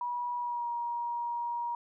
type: tone with pitch glide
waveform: sine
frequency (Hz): 969 to 949.1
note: B5 to A#5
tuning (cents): -33 to +31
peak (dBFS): -31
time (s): 0.01-1.75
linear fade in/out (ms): 2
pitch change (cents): -36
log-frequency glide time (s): 0.38-0.68
effects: none